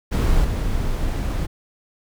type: noise with level steps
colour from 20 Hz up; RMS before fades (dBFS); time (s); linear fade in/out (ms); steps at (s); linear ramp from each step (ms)
brown; -17 / -22; 0.11-1.47; 20; 0.44; 10
effects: none